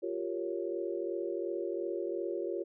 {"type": "chord", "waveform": "sine", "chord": "G half-diminished seventh", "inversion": "third", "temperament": "equal", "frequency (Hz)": [349.2, 392, 466.2, 554.4], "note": ["F4", "G4", "Bb4", "Db5"], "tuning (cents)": [0, 0, 0, 0], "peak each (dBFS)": [-36, -38, -40, -40], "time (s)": [0.02, 2.64], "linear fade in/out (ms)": 20, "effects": []}